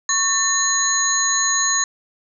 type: tone cluster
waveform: sine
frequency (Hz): 1106 / 1801 / 4052 / 6660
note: C#6 / A6 / B7 / G#8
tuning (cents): -4 / +40 / +44 / +4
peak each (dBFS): -25 / -23 / -25 / -18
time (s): 0.09-1.84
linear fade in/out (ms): 2
effects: none